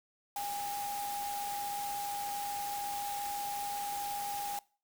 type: tone in noise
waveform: sine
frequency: 813 Hz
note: G#5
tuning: 37 cents flat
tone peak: -35 dBFS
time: 0.36-4.59 s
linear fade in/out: 2 ms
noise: white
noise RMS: -43 dBFS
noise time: 0.36-4.59 s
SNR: +5 dB
effects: noise-tail reverb RT60 0.4 s tail -23 dB re dry